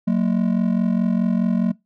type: ring-modulated tone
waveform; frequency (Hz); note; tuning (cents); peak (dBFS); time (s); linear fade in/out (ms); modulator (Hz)
triangle; 207.7; G#3; 0; -11; 0.07-1.72; 10; 22.4
effects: noise-tail reverb RT60 0.2 s tail -23 dB re dry